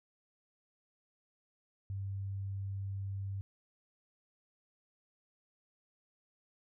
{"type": "tone", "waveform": "sine", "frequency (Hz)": 98, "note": "G2", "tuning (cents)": 0, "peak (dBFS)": -36, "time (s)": [1.9, 3.41], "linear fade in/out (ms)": 0, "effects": []}